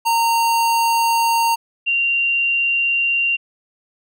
square / sine tone pair in turn, 922 / 2768 Hz, A#5 / F7, -19 / -16 cents, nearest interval octave + perfect fifth, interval 1903 cents, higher second, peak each -15 dBFS, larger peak neither, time 0.05-1.56 / 1.86-3.37 s, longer neither, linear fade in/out 20 ms, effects none

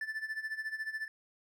triangle tone with tremolo, 1757 Hz, A6, 3 cents flat, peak -31 dBFS, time 0.01-1.08 s, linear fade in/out 2 ms, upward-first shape sine, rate 14 Hz, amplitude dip 80%, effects none

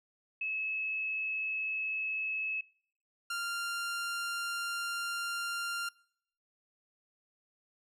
sine / sawtooth tone pair in turn, 2588 / 1391.7 Hz, E7 / F6, -32 / -6 cents, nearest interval major seventh, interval 1074 cents, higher first, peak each -32 / -30 dBFS, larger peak second, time 0.41-2.61 / 3.3-5.89 s, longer second, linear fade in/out 5 ms, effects noise-tail reverb RT60 0.7 s tail -25 dB re dry + low-pass 12000 Hz 12 dB/octave

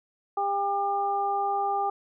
harmonic tone, 400.1 Hz, G4, 35 cents sharp, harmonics 1 / 2 / 3, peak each -33 / -25 / -32 dBFS, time 0.37-1.9 s, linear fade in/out 5 ms, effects none

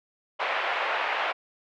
pink band-pass noise, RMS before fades -28 dBFS, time 0.39-1.33 s, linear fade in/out 20 ms, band 600 to 2800 Hz, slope 24 dB/octave, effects none

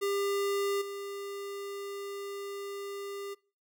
square tone with level steps, 400 Hz, G4, 35 cents sharp, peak -29 / -38 dBFS, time 0.01-3.35 s, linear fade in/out 20 ms, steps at 0.81 s, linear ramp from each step 10 ms, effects noise-tail reverb RT60 0.4 s tail -24 dB re dry

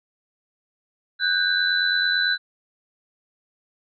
sine tone cluster, 1499 / 1588 / 3990 Hz, F#6 / G6 / B7, +22 / +22 / +17 cents, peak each -23 dBFS, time 1.19-2.38 s, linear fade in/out 50 ms, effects none

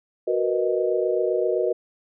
sine chord, B major seventh, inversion second, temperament equal, 370 / 466.2 / 493.9 / 622.3 Hz, F#4 / A#4 / B4 / D#5, 0 / 0 / 0 / 0 cents, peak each -24 / -25 / -27 / -26 dBFS, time 0.27-1.73 s, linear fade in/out 10 ms, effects none

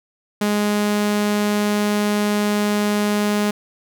sawtooth tone, 207.7 Hz, G#3, in tune, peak -13 dBFS, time 0.41-3.51 s, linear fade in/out 5 ms, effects none

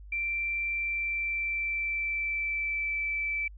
sine tone with pitch glide, 2351 to 2320 Hz, D7 to D7, +1 to -22 cents, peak -28 dBFS, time 0.12-3.48 s, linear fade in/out 5 ms, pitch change -23 cents, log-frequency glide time 0.72-2.97 s, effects added 50 Hz sine -44 dBFS peak until 3.57 s

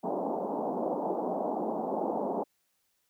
white band-pass noise, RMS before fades -32 dBFS, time 0.03-2.44 s, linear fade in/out 20 ms, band 190 to 870 Hz, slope 48 dB/octave, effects white hiss -75 dBFS RMS until 3.09 s

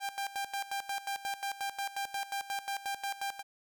sawtooth tone with tremolo, 794 Hz, G5, 22 cents sharp, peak -29 dBFS, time 0-3.43 s, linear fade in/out 50 ms, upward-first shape square, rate 5.6 Hz, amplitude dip 80%, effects none

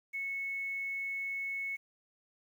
sine tone with quantisation, 2201 Hz, C#7, 13 cents flat, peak -34 dBFS, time 0.13-1.77 s, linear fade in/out 20 ms, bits 10, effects none

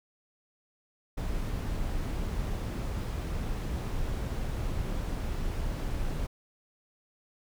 brown noise, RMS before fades -32 dBFS, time 1.17-6.27 s, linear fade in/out 10 ms, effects none

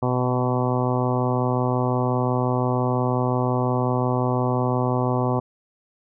harmonic tone with a mistuned harmonic, 125.7 Hz, B2, 31 cents sharp, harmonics 1 / 2 / 3 / 4 / 5 / 6 / 7 / 8 / 9, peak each -23 / -26 / -28 / -29 / -30 / -31 / -31 / -32 / -33 dBFS, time 0.02-5.4 s, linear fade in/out 10 ms, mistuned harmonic 1, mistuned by -17 cents, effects none

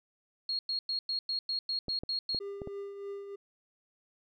sine tone bursts, 4284 Hz, C8, 40 cents sharp, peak -30 dBFS, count 10, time 0.49-2.39 s, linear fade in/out 2 ms, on 100 ms, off 100 ms
clicks, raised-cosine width 2 ms, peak -26 dBFS, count 5, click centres 1.883 / 2.035 / 2.347 / 2.618 / 2.674 s
triangle tone with tremolo, 400 Hz, G4, 35 cents sharp, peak -34 dBFS, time 2.4-3.36 s, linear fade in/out 10 ms, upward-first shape triangle, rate 3.2 Hz, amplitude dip 55%
effects none

